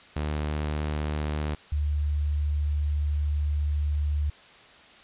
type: tone pair in turn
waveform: sawtooth / sine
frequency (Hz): 75.3 / 73.84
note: D2 / D2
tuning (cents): +44 / +10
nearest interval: unison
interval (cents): 34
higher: first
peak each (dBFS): -23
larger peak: neither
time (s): 0.16-1.55 / 1.72-4.3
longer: second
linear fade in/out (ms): 5
effects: white hiss -51 dBFS RMS until 5.03 s + resampled to 8000 Hz